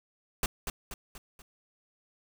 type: noise with echo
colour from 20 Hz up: pink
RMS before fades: -28 dBFS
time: 0.43-0.46 s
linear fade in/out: 2 ms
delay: 240 ms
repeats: 4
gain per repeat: -6 dB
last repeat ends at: 1.42 s
effects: none